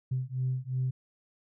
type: beating tone pair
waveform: sine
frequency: 127.4 / 130.2 Hz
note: C3 / C3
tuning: -46 / -8 cents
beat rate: 2.8 Hz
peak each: -31 dBFS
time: 0.11-0.91 s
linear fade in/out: 10 ms
effects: tanh soft clip ceiling -22 dBFS